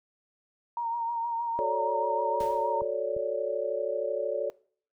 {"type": "tone with vibrato", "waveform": "sine", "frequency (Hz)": 932, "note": "A#5", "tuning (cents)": -1, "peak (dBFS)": -28, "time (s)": [0.77, 2.81], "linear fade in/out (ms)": 2, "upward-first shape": "sine", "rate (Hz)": 6.4, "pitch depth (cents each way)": 32}
{"type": "chord", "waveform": "sine", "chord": "D major seventh", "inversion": "first", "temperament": "equal", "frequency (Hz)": [370, 440, 554.4, 587.3], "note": ["F#4", "A4", "C#5", "D5"], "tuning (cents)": [0, 0, 0, 0], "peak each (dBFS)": [-37, -33, -31, -32], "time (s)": [1.59, 4.5], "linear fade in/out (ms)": 0}
{"type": "noise with exponential decay", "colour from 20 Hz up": "pink", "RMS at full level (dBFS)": -43, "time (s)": [2.4, 2.85], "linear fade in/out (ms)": 2, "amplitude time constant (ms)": 96}
{"type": "clicks", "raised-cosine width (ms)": 5, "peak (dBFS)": -33, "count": 3, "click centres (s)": [2.409, 2.819, 3.166]}
{"effects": ["noise-tail reverb RT60 0.5 s tail -22 dB re dry"]}